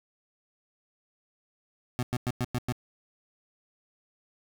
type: tone bursts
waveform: 25% pulse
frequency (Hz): 123.47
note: B2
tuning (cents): 0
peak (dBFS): -23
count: 6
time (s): 1.99-2.724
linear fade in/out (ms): 0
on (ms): 39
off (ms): 100
effects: none